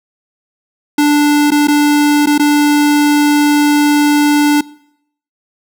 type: tone with dropouts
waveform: square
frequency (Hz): 293.7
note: D4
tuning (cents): 0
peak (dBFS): -8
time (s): 0.98-4.61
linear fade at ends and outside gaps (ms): 5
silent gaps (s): 1.506-1.517 / 1.673-1.682 / 2.26-2.27 / 2.38-2.395
effects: noise-tail reverb RT60 0.7 s tail -22 dB re dry